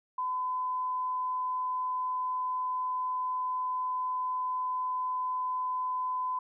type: tone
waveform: sine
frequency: 1012 Hz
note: B5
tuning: 42 cents sharp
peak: -29 dBFS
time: 0.18-6.39 s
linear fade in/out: 5 ms
effects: none